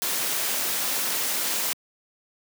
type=noise with amplitude modulation; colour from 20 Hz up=white; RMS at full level=-24 dBFS; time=0.02-1.73 s; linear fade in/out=0 ms; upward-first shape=sine; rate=241 Hz; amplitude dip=50%; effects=high-pass 200 Hz 12 dB/octave